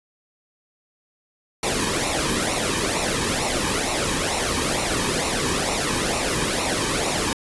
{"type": "noise with flanger", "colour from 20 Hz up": "pink", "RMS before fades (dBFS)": -23, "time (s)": [1.63, 7.33], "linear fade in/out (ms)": 2, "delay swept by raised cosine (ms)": [0.61, 1.47], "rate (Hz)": 2.2, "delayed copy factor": -0.65, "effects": ["resampled to 24000 Hz"]}